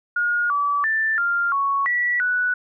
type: tone with pitch steps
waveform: sine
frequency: 1432 / 1150 / 1771 / 1396 / 1111 / 1946 / 1479 Hz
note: F6 / D6 / A6 / F6 / C#6 / B6 / F#6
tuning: +43 / -37 / +11 / -1 / +4 / -26 / -1 cents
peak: -18 dBFS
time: 0.16-2.54 s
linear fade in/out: 5 ms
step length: 340 ms
effects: none